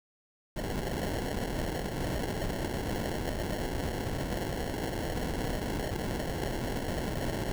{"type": "noise with sample-and-hold", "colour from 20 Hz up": "pink", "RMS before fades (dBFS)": -33, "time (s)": [0.56, 7.52], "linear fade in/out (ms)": 2, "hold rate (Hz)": 1225, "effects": []}